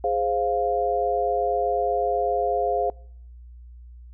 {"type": "chord", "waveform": "sine", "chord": "F minor", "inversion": "first", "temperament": "equal", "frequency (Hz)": [415.3, 523.3, 698.5], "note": ["Ab4", "C5", "F5"], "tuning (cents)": [0, 0, 0], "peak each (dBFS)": [-26, -26, -23], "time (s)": [0.04, 2.9], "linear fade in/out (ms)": 2, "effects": ["noise-tail reverb RT60 0.7 s tail -26 dB re dry", "added 60 Hz sine -41 dBFS peak until 4.13 s"]}